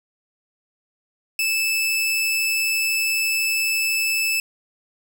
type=tone; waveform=sawtooth; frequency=2626 Hz; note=E7; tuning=7 cents flat; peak=-16 dBFS; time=1.39-4.4 s; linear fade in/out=2 ms; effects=none